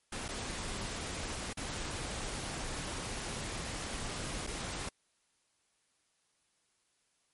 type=noise with dropouts; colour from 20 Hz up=pink; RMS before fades=-39 dBFS; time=0.12-4.89 s; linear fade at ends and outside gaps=5 ms; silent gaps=0.282-0.287 / 1.531-1.571 / 4.468-4.472 s; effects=white hiss -75 dBFS RMS until 7.33 s + MP3 48 kbps